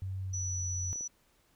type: tone with pitch glide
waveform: sine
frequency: 95 to 91.45 Hz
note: F#2 to F#2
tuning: +46 to -20 cents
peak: -34 dBFS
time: 0.02-0.93 s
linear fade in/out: 0 ms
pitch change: -66 cents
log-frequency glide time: 0.21-0.65 s
type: tone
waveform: sine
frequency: 5920 Hz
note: F#8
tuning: in tune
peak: -35 dBFS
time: 0.33-1.08 s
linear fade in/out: 10 ms
type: clicks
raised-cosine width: 2 ms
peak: -40 / -38 dBFS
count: 2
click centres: 0.958 / 1.009 s
effects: pink hiss -69 dBFS RMS until 1.55 s